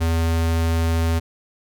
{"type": "tone", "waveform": "square", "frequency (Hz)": 82.41, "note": "E2", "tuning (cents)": 0, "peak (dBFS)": -18, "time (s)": [0, 1.2], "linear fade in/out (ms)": 20, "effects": []}